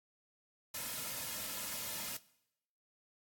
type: noise with comb filter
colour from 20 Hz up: white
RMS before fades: -41 dBFS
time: 0.74-2.17 s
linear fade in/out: 5 ms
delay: 2.6 ms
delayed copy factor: -0.65
effects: noise-tail reverb RT60 0.8 s tail -20 dB re dry + AAC 64 kbps